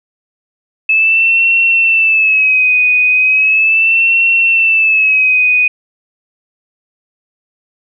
sine tone with vibrato, 2600 Hz, E7, 24 cents flat, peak -7 dBFS, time 0.89-5.68 s, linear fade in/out 5 ms, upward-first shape sine, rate 0.37 Hz, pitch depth 76 cents each way, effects none

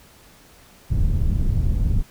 pink low-pass noise, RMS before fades -19 dBFS, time 0.9-2.03 s, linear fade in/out 20 ms, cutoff 110 Hz, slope 12 dB/octave, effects pink hiss -50 dBFS RMS until 2.1 s

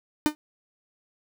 45% pulse tone with exponential decay, 302.2 Hz, D4, 50 cents sharp, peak -14 dBFS, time 0.26-0.35 s, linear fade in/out 0 ms, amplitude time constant 19 ms, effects none

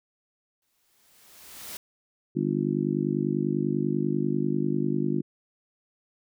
white noise with exponential growth, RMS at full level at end -37 dBFS, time 0.62-1.77 s, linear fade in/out 2 ms, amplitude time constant 250 ms
harmonic tone, 50.1 Hz, G1, 38 cents sharp, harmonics 3 / 4 / 5 / 6 / 7, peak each -30 / -30 / -30 / -30 / -30 dBFS, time 2.35-5.22 s, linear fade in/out 20 ms
effects none

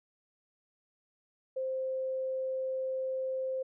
sine tone, 523.3 Hz, C5, in tune, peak -31 dBFS, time 1.56-3.63 s, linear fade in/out 10 ms, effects none

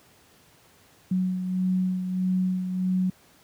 sine beating tone pair, 184.5 / 186.1 Hz, F#3 / F#3, -5 / +10 cents, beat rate 1.6 Hz, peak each -23 / -32 dBFS, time 1.11-3.1 s, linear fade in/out 5 ms, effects pink hiss -57 dBFS RMS until 3.43 s + high-pass 80 Hz 12 dB/octave

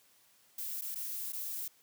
violet noise with dropouts, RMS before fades -39 dBFS, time 0.58-1.68 s, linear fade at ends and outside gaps 5 ms, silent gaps 0.812-0.819 / 0.947-0.956 / 1.323-1.331 s, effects white hiss -66 dBFS RMS until 1.82 s + high-pass 80 Hz 12 dB/octave

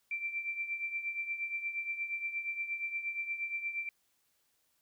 sine tone with tremolo, 2349 Hz, D7, in tune, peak -31 dBFS, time 0.11-3.89 s, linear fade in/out 2 ms, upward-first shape triangle, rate 8.5 Hz, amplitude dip 75%, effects white hiss -75 dBFS RMS until 4.81 s

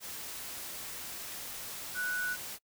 sine tone in noise, 1479 Hz, F#6, 1 cent flat, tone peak -31 dBFS, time 1.94-2.37 s, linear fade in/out 50 ms, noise white, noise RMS -42 dBFS, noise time 0-2.59 s, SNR +8 dB, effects noise-tail reverb RT60 0.1 s tail -25 dB re dry

